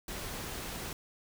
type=noise; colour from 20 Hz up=pink; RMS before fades=-40 dBFS; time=0.08-0.93 s; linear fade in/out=2 ms; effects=none